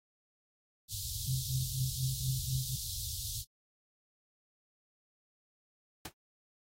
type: band-stop noise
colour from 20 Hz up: pink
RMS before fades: -38 dBFS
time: 0.88-3.45 s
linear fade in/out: 50 ms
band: 120 to 3600 Hz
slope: 48 dB/octave
type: tone with tremolo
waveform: sine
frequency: 130.81 Hz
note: C3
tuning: in tune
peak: -28 dBFS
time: 1.27-2.76 s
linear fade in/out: 10 ms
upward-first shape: triangle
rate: 4.1 Hz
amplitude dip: 100%
type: noise with exponential decay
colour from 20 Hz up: pink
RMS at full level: -34 dBFS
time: 6.05-6.13 s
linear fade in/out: 5 ms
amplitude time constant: 16 ms
effects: high-pass 60 Hz 12 dB/octave + AAC 48 kbps